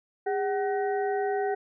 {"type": "harmonic tone with a mistuned harmonic", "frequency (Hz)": 377.4, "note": "F#4", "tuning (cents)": 34, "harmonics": [1, 2, 4, 5], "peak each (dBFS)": [-27, -29, -40, -41], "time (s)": [0.26, 1.55], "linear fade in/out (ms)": 10, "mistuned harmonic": 1, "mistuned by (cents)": 130, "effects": []}